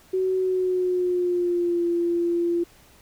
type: tone with pitch glide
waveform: sine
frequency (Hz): 374.6 to 343.5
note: F#4 to F4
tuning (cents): +21 to -29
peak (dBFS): -20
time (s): 0.13-2.64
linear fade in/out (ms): 10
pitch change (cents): -150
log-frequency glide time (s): 0.37-1.86
effects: pink hiss -54 dBFS RMS until 3.01 s